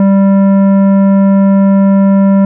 triangle tone with tanh clipping, 196 Hz, G3, in tune, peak -6 dBFS, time 0-2.45 s, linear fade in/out 2 ms, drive 16 dB, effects none

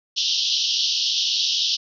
pink band-pass noise, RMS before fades -22 dBFS, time 0.16-1.77 s, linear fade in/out 20 ms, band 2900 to 5800 Hz, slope 96 dB/octave, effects none

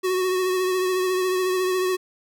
square tone with vibrato, 370 Hz, F#4, in tune, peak -21 dBFS, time 0.03-1.97 s, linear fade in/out 20 ms, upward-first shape triangle, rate 14 Hz, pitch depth 33 cents each way, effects none

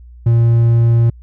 triangle tone, 116.54 Hz, A#2, in tune, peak -6 dBFS, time 0.26-1.1 s, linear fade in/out 5 ms, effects added 60 Hz sine -35 dBFS peak until 1.22 s

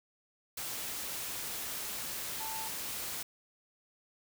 sine tone in noise, 886 Hz, A5, 12 cents sharp, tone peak -41 dBFS, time 2.4-2.68 s, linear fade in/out 5 ms, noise white, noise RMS -39 dBFS, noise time 0.57-3.23 s, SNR -5 dB, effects none

